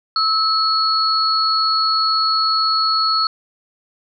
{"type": "tone pair together", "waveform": "sine", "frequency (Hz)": [1300, 4362], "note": ["E6", "C#8"], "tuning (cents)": [-24, -29], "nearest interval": "octave + major sixth", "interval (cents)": 2095, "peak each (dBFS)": -17, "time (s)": [0.16, 3.27], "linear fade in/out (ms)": 2, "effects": []}